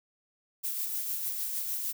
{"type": "noise with tremolo", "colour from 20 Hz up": "violet", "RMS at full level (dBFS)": -32, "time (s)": [0.63, 1.93], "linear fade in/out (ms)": 20, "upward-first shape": "sine", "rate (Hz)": 6.6, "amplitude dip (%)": 35, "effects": []}